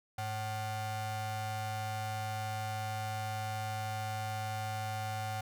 45% pulse ring-modulated tone, 326.3 Hz, E4, 18 cents flat, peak -32 dBFS, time 0.18-5.41 s, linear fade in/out 5 ms, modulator 431 Hz, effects none

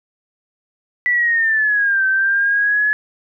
sine linear two-way sweep, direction down then up, 1975.5 to 1542 to 1708 Hz, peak -13 dBFS, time 1.06-2.93 s, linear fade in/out 0 ms, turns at 2.06 s, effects none

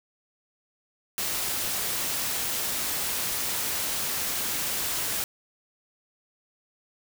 white noise, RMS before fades -29 dBFS, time 1.18-5.24 s, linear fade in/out 0 ms, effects none

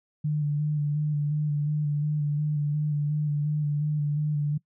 sine tone with vibrato, 148.7 Hz, D3, 22 cents sharp, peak -23 dBFS, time 0.24-4.58 s, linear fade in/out 10 ms, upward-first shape square, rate 2.8 Hz, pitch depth 23 cents each way, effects noise-tail reverb RT60 0.1 s tail -22 dB re dry

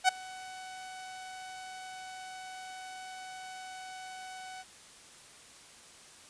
sawtooth tone with ADSR envelope, 748 Hz, F#5, 19 cents sharp, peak -15 dBFS, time 0.04-4.64 s, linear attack 45 ms, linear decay 8 ms, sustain -24 dB, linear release 34 ms, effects white hiss -54 dBFS RMS until 6.29 s + resampled to 22050 Hz

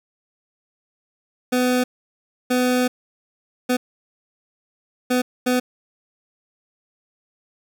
25% pulse tone bursts at uneven times, 250.5 Hz, B3, 25 cents sharp, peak -13 dBFS, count 5, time 1.52-1.84 / 2.5-2.88 / 3.69-3.77 / 5.1-5.22 / 5.46-5.6 s, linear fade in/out 10 ms, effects none

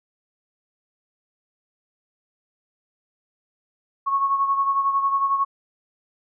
sine beating tone pair, 1100 / 1111 Hz, C#6 / C#6, -14 / +4 cents, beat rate 11 Hz, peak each -19 / -27 dBFS, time 4.06-5.45 s, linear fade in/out 20 ms, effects none

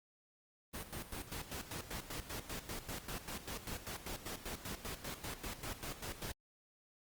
pink noise with tremolo, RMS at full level -43 dBFS, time 0.73-6.33 s, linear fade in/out 20 ms, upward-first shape square, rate 5.1 Hz, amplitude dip 70%, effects Opus 32 kbps

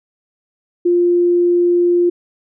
sine tone, 350 Hz, F4, 4 cents sharp, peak -10 dBFS, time 0.85-2.1 s, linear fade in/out 10 ms, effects none

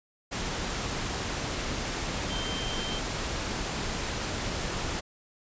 sine tone in noise, 3136 Hz, G7, in tune, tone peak -36 dBFS, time 2.29-3 s, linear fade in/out 20 ms, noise pink, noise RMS -32 dBFS, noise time 0.31-5.01 s, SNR -7 dB, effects resampled to 16000 Hz

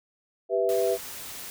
sine chord, E minor, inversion first, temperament equal, 392 / 493.9 / 659.3 Hz, G4 / B4 / E5, 0 / 0 / 0 cents, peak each -26 dBFS, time 0.49-0.98 s, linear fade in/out 50 ms
white noise, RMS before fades -39 dBFS, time 0.69-1.5 s, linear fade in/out 0 ms
effects none

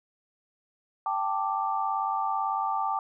sine chord, G suspended second, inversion none, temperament just, 784 / 882 / 1176 Hz, G5 / A5 / D6, 0 / +4 / +2 cents, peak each -30 dBFS, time 1.06-2.99 s, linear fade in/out 2 ms, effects none

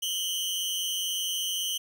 sawtooth tone pair together, 2955 / 3139 Hz, F#7 / G7, -3 / +2 cents, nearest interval minor second, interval 105 cents, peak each -28 dBFS, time 0.02-1.78 s, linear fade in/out 10 ms, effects none

